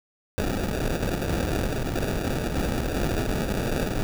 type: noise with sample-and-hold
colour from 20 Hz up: pink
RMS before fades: -26 dBFS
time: 0.38-4.03 s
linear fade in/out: 0 ms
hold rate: 1050 Hz
effects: none